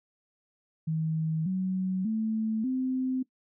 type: tone with pitch steps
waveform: sine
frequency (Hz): 159.1 / 187.03 / 219.9 / 258.5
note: D#3 / F#3 / A3 / C4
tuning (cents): +39 / +19 / -1 / -21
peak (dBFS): -26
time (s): 0.87-3.23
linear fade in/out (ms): 10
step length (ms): 590
effects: noise-tail reverb RT60 0.1 s tail -19 dB re dry

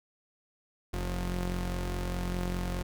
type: tone pair together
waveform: sawtooth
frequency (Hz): 44.9 / 178.6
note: F1 / F3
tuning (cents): +49 / +39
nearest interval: 2 octaves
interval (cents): 2390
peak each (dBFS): -28 / -32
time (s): 0.93-2.83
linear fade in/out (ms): 10
effects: none

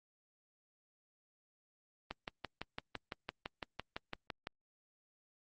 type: click train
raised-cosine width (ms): 0.3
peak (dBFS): -23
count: 15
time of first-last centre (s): 2.11-4.471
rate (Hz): 5.93
effects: Opus 32 kbps

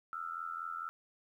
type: tone with amplitude modulation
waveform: sine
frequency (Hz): 1332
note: E6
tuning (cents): +18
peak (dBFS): -34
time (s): 0.13-0.89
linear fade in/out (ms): 0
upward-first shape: sine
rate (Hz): 84.4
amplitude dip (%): 90
effects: 12-bit

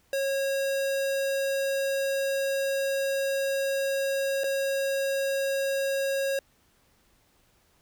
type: tone with dropouts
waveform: square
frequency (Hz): 546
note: C#5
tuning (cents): -26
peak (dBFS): -26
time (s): 0.13-6.39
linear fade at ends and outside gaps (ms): 2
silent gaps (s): 4.436-4.441
effects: pink hiss -65 dBFS RMS until 7.81 s

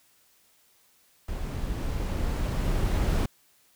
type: noise with level ramp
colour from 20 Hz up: brown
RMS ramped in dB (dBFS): -33 to -23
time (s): 1.28-3.26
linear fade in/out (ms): 5
effects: white hiss -63 dBFS RMS until 3.75 s

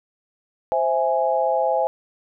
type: chord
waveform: sine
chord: C augmented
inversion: none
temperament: equal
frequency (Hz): 523.3 / 659.3 / 830.6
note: C5 / E5 / G#5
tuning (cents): 0 / 0 / 0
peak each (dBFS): -22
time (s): 0.72-1.87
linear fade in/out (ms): 0
effects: none

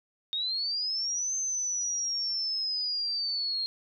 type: linear two-way sweep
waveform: sine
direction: up then down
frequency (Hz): 3683 to 6270 to 4207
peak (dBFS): -28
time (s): 0.33-3.66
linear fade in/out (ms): 0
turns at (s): 1.35
effects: none

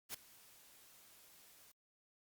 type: noise with ADSR envelope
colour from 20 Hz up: white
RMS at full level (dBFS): -42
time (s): 0.09-1.72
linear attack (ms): 52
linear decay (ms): 5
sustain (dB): -21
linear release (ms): 9
effects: Opus 48 kbps

